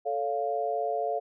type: chord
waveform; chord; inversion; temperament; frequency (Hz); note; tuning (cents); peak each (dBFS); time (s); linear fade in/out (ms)
sine; A augmented; none; equal with one note detuned; 440 / 563.4 / 698.5; A4 / C#5 / E#5; 0 / +28 / 0; -32 / -33 / -29; 0.05-1.2; 20
effects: none